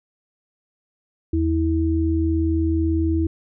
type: tone pair together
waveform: sine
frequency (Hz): 81.09 / 324.8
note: E2 / E4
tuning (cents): -28 / -26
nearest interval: 2 octaves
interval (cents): 2402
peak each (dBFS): -20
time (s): 1.33-3.27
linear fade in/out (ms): 5
effects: none